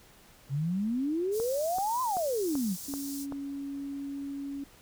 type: exponential two-way sweep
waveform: sine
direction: up then down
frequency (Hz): 131.3 to 1046.5 to 168.8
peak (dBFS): -27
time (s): 0.49-2.77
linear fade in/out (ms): 50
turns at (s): 2.02
type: high-pass noise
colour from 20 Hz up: pink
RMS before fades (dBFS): -42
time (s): 1.31-3.27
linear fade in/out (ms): 50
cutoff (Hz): 5200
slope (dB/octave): 24
type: click train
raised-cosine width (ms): 1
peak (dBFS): -25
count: 6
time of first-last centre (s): 1.4-3.323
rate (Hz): 2.6
type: tone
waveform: sine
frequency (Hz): 279.5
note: C#4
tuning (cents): +14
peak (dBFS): -34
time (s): 2.88-4.64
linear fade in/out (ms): 5
effects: pink hiss -57 dBFS RMS until 4.81 s